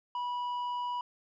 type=tone with tanh clipping; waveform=triangle; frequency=978 Hz; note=B5; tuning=17 cents flat; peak=-33 dBFS; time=0.15-1.01 s; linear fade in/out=2 ms; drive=10 dB; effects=none